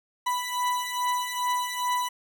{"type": "beating tone pair", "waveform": "40% pulse", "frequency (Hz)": [987.8, 990.2], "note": ["B5", "B5"], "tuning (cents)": [0, 4], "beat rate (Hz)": 2.4, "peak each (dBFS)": [-29, -27], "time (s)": [0.26, 2.09], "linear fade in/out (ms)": 10, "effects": []}